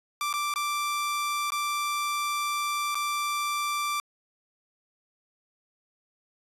sawtooth tone with dropouts, 1174.7 Hz, D6, in tune, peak -23 dBFS, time 0.21-4 s, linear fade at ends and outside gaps 1 ms, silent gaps 0.328-0.338 / 0.539-0.559 / 1.504-1.52 / 2.946-2.953 s, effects resampled to 32000 Hz

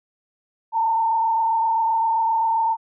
sine tone with frequency modulation, 902 Hz, A5, 43 cents sharp, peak -17 dBFS, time 0.72-2.77 s, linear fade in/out 50 ms, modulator 27.6 Hz, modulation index 0.91, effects none

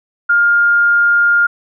sine tone, 1410 Hz, F6, 16 cents sharp, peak -8 dBFS, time 0.29-1.47 s, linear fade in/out 10 ms, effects none

